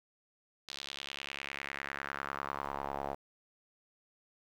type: tone with band-pass filter sweep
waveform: sawtooth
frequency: 70 Hz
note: C#2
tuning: 18 cents sharp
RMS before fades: -41 dBFS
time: 0.68-3.15 s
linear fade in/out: 10 ms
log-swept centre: 4200 to 720 Hz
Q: 2.7
effects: 10-bit